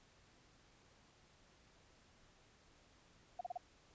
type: tone bursts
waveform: sine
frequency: 714 Hz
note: F5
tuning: 38 cents sharp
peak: -39 dBFS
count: 4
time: 3.39-3.575 s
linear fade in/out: 5 ms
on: 20 ms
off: 35 ms
effects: pink hiss -68 dBFS RMS until 3.94 s + resampled to 16000 Hz